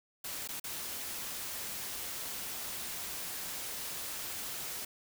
white noise with dropouts, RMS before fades -40 dBFS, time 0.24-4.85 s, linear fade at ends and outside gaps 5 ms, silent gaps 0.476-0.487 / 0.599-0.64 s, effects none

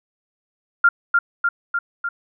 sine tone with echo, 1396.9 Hz, F6, in tune, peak -9 dBFS, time 0.84-0.89 s, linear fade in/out 5 ms, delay 300 ms, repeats 4, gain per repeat -3 dB, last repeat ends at 2.09 s, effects none

